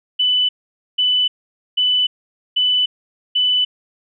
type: tone bursts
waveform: sine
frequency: 2992 Hz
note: F#7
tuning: 19 cents sharp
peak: -13 dBFS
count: 5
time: 0.19-3.65 s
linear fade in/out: 10 ms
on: 300 ms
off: 490 ms
effects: none